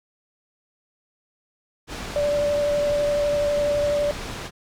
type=low-pass noise; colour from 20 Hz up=pink; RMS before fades=-33 dBFS; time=1.87-4.51 s; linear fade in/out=50 ms; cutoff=6200 Hz; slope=12 dB/octave
type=tone with vibrato; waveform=sine; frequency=583 Hz; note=D5; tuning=13 cents flat; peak=-19 dBFS; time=2.16-4.11 s; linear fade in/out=0 ms; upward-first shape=sine; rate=12 Hz; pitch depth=12 cents each way
effects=none